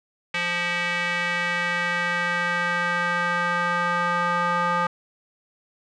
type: tone with band-pass filter sweep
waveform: square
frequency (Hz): 174.61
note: F3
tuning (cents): 0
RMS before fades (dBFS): -24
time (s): 0.34-4.87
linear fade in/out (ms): 5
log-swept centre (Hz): 2300 to 1200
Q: 2.5
effects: resampled to 22050 Hz